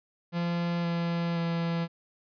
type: tone with pitch steps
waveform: 45% pulse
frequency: 171.8 / 170.02 / 168.26 Hz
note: F3 / F3 / E3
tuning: -28 / -46 / +36 cents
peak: -27 dBFS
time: 0.32-1.88 s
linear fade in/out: 50 ms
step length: 520 ms
effects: resampled to 11025 Hz